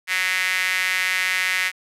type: tone with high-pass filter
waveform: sawtooth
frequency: 185.1 Hz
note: F#3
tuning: 1 cent sharp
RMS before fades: -22 dBFS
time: 0.07-1.72 s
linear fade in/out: 50 ms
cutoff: 2000 Hz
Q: 4.3
effects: resampled to 32000 Hz + 8-bit